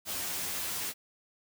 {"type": "noise with comb filter", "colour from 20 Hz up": "white", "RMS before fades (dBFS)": -35, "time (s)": [0.05, 0.94], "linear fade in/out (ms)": 50, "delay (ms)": 11, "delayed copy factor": 0.8, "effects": []}